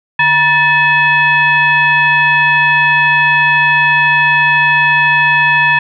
sine tone with frequency modulation, 1760 Hz, A6, in tune, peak -7 dBFS, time 0.19-5.79 s, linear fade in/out 5 ms, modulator 806 Hz, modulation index 1.1, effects none

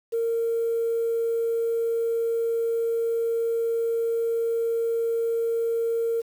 sine tone, 460.4 Hz, A#4, 22 cents flat, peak -21 dBFS, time 0.12-6.22 s, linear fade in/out 20 ms, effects tanh soft clip ceiling -18 dBFS + 8-bit

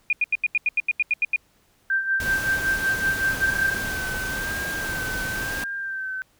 sine tone bursts, 2442 Hz, D#7, 33 cents flat, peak -17 dBFS, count 12, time 0.1-1.361 s, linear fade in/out 2 ms, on 29 ms, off 83 ms
sine tone with tremolo, 1568 Hz, G6, in tune, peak -18 dBFS, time 1.9-3.77 s, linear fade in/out 2 ms, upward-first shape sine, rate 5.3 Hz, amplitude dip 65%
pink noise, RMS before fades -32 dBFS, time 2.2-5.64 s, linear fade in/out 2 ms
sine tone with vibrato, 1565 Hz, G6, 3 cents flat, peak -27 dBFS, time 3.35-6.22 s, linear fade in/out 0 ms, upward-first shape sine, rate 0.97 Hz, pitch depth 39 cents each way
effects pink hiss -62 dBFS RMS until 6.39 s

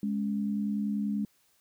sine tone pair together, 207.7 / 278 Hz, G#3 / C#4, 0 / +5 cents, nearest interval perfect fourth, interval 505 cents, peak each -28 / -36 dBFS, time 0.03-1.25 s, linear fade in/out 2 ms, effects white hiss -68 dBFS RMS until 1.6 s

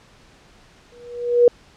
sine tone with exponential growth, 481.7 Hz, B4, 43 cents flat, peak -6 dBFS, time 0.92-1.48 s, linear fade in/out 2 ms, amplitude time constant 120 ms, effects pink hiss -51 dBFS RMS until 1.76 s + low-pass 6000 Hz 12 dB/octave

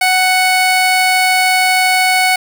35% pulse tone pair together, 743.3 / 2217 Hz, F#5 / C#7, +8 / 0 cents, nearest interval octave + perfect fifth, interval 1892 cents, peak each -11 dBFS, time 0.01-2.36 s, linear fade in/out 5 ms, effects none

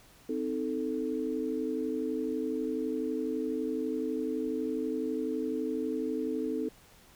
sine chord, A diminished, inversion first, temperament equal with one note detuned, 259.1 / 311.1 / 440 Hz, C4 / Eb4 / A4, -17 / 0 / 0 cents, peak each -34 dBFS, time 0.29-6.69 s, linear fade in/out 5 ms, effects pink hiss -58 dBFS RMS until 7.15 s

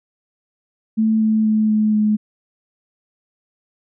sine tone with pitch steps, 220 / 218.1 / 216.2 / 214.4 / 212.5 Hz, A3 / A3 / A3 / A3 / G#3, 0 / -15 / -30 / -45 / +40 cents, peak -13 dBFS, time 0.97-2.17 s, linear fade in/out 20 ms, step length 240 ms, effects none

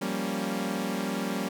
sawtooth chord, G half-diminished seventh, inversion third, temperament equal, 174.61 / 196 / 233.1 / 277.2 Hz, F3 / G3 / Bb3 / Db4, 0 / 0 / 0 / 0 cents, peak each -34 / -28 / -30 / -31 dBFS, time 0.01-1.49 s, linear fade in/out 10 ms, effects none

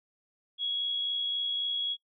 sine tone with amplitude modulation, 3331 Hz, G#7, 4 cents sharp, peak -27 dBFS, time 0.58-1.97 s, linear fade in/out 50 ms, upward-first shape sine, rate 63.7 Hz, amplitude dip 30%, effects noise-tail reverb RT60 0.1 s tail -24 dB re dry

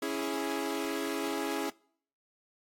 sawtooth chord, C# minor, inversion none, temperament equal, 277.2 / 329.6 / 415.3 Hz, C#4 / E4 / G#4, 0 / 0 / 0 cents, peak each -32 dBFS, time 0.02-1.7 s, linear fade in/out 5 ms, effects noise-tail reverb RT60 0.6 s tail -25 dB re dry + AAC 64 kbps

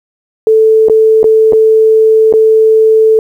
sine tone with dropouts, 440 Hz, A4, in tune, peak -3 dBFS, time 0.47-3.19 s, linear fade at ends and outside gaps 1 ms, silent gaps 0.885-0.897 / 1.231-1.242 / 1.524-1.532 / 2.326-2.337 s, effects 7-bit

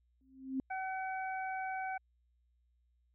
sine tone with exponential growth, 264.5 Hz, C4, 19 cents sharp, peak -30 dBFS, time 0.21-0.6 s, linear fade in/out 1 ms, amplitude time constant 84 ms
harmonic tone, 758 Hz, F#5, 42 cents sharp, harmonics 1 / 2 / 3, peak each -37 / -43 / -47 dBFS, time 0.7-1.98 s, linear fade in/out 10 ms
effects added 60 Hz sine -70 dBFS peak until 3.14 s

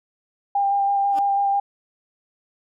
sine tone with vibrato, 798 Hz, G5, 31 cents sharp, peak -17 dBFS, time 0.55-1.6 s, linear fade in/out 5 ms, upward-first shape square, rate 6.1 Hz, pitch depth 11 cents each way
15% pulse tone with exponential growth, 300 Hz, D4, 37 cents sharp, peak -24 dBFS, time 1.08-1.19 s, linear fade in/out 1 ms, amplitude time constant 22 ms
effects none

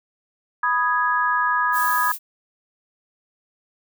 sine chord, G# minor, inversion first, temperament equal, 987.8 / 1244.5 / 1661.2 Hz, B5 / D#6 / G#6, 0 / 0 / 0 cents, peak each -22 dBFS, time 0.63-2.12 s, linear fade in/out 5 ms
violet noise, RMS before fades -29 dBFS, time 1.72-2.19 s, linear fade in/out 50 ms
effects none

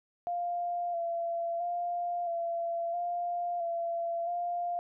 sine tone with vibrato, 689 Hz, F5, 24 cents flat, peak -30 dBFS, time 0.27-4.79 s, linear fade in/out 0 ms, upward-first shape square, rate 0.75 Hz, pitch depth 26 cents each way, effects none

